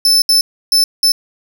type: tone bursts at uneven times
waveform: 40% pulse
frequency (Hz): 5274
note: E8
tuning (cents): 0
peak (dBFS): -7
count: 4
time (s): 0.05-0.22 / 0.29-0.41 / 0.72-0.84 / 1.03-1.12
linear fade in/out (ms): 2
effects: 7-bit